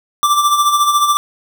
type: tone with tremolo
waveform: square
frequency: 1174.7 Hz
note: D6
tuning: in tune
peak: -9 dBFS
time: 0.23-1.17 s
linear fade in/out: 0 ms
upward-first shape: sine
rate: 14 Hz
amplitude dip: 55%
effects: none